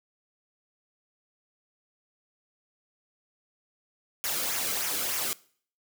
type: noise with flanger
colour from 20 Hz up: white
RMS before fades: -30 dBFS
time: 4.24-5.33 s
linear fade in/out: 0 ms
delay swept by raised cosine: 0.23 to 1.14 ms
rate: 3.3 Hz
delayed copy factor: -0.55
effects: noise-tail reverb RT60 0.5 s tail -21 dB re dry